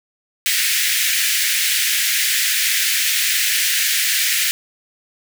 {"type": "high-pass noise", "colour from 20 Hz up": "pink", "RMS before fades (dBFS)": -18, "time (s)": [0.46, 4.51], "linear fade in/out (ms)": 0, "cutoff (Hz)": 1700, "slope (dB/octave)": 48, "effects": []}